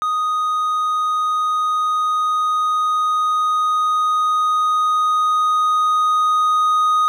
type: tone with level ramp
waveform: triangle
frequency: 1244.5 Hz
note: D#6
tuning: in tune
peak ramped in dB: -15 to -11 dBFS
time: 0.02-7.08 s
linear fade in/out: 0 ms
effects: none